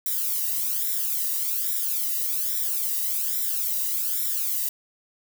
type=noise with flanger; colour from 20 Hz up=violet; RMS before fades=-26 dBFS; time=0.06-4.69 s; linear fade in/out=2 ms; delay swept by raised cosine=0.54 to 1.06 ms; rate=1.2 Hz; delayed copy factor=+1; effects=none